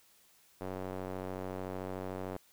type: tone with band-pass filter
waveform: square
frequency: 46.76 Hz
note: F#1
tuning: 19 cents sharp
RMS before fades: -40 dBFS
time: 0.61-2.37 s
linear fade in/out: 0 ms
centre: 550 Hz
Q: 1
effects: white hiss -65 dBFS RMS until 2.52 s